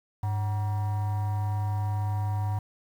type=tone with frequency modulation; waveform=sine; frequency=101.5 Hz; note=G#2; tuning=39 cents flat; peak=-23 dBFS; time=0.23-2.59 s; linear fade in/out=5 ms; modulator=850 Hz; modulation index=0.38; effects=tanh soft clip ceiling -24 dBFS + 9-bit